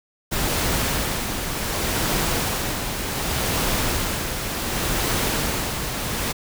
pink noise with tremolo, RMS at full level -22 dBFS, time 0.31-6.33 s, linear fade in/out 20 ms, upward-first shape sine, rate 0.67 Hz, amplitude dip 45%, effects none

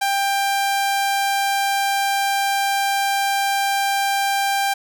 sawtooth tone, 792 Hz, G5, 18 cents sharp, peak -14 dBFS, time 0.01-4.74 s, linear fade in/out 10 ms, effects none

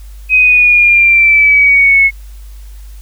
sine exponential sweep, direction down, 2527 to 2182 Hz, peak -4 dBFS, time 0.29-2.11 s, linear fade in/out 50 ms, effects added 50 Hz sine -28 dBFS peak until 3.01 s + white hiss -46 dBFS RMS until 3.01 s

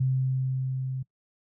sine tone with level ramp, 130.81 Hz, C3, in tune, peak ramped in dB -21 to -29 dBFS, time 0-1.03 s, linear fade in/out 10 ms, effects noise-tail reverb RT60 0.1 s tail -22 dB re dry

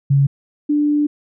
sine tone pair in turn, 139.2 / 295 Hz, C#3 / D4, +8 / +8 cents, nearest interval octave + minor second, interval 1300 cents, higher second, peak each -10 / -13 dBFS, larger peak first, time 0.1-0.27 / 0.69-1.07 s, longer second, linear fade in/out 10 ms, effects none

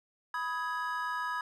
triangle chord, G# minor, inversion first, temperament equal with one note detuned, 987.8 / 1259.7 / 1661.2 Hz, B5 / D#6 / G#6, 0 / +21 / 0 cents, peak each -34 / -35 / -35 dBFS, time 0.34-1.41 s, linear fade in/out 2 ms, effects none

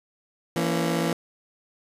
20% pulse chord, A# diminished, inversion second, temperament just, 167.82 / 233.1 / 279.7 Hz, E3 / A#3 / C#4, +31 / 0 / +16 cents, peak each -20 / -24 / -25 dBFS, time 0.56-1.13 s, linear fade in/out 2 ms, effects resampled to 32000 Hz

